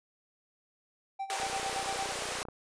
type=tone with tremolo; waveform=triangle; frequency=780 Hz; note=G5; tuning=9 cents flat; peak=-30 dBFS; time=1.19-2.12 s; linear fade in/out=10 ms; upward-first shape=sine; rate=8.8 Hz; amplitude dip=80%
type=high-pass noise; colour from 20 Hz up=pink; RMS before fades=-36 dBFS; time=1.3-2.43 s; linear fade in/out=0 ms; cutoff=390 Hz; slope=48 dB/octave
type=click train; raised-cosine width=1 ms; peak=-28 dBFS; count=34; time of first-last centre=1.4-2.486 s; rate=30.4 Hz
effects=resampled to 22050 Hz